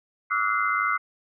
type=tone cluster; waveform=sine; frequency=1144 / 1258 / 1356 / 1460 / 2071 Hz; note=D6 / D#6 / E6 / F#6 / C7; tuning=-46 / +19 / +49 / -24 / -18 cents; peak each=-28 dBFS; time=0.3-0.98 s; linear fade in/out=20 ms; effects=none